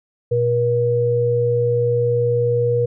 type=tone pair together; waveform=sine; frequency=119.83 / 479.3 Hz; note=A#2 / A#4; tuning=+48 / +48 cents; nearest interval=2 octaves; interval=2400 cents; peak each=-20 / -16 dBFS; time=0.31-2.86 s; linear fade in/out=10 ms; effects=none